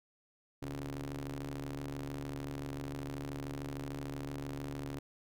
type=ring-modulated tone; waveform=sawtooth; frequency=73.2 Hz; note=D2; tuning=5 cents flat; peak=-32 dBFS; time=0.62-4.99 s; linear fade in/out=5 ms; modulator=206 Hz; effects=none